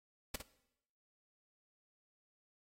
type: noise with echo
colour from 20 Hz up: pink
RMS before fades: -38 dBFS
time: 0.34-0.36 s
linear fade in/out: 5 ms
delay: 57 ms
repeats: 1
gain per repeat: -9 dB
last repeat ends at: 0.417 s
effects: noise-tail reverb RT60 0.8 s tail -18 dB re dry + AAC 48 kbps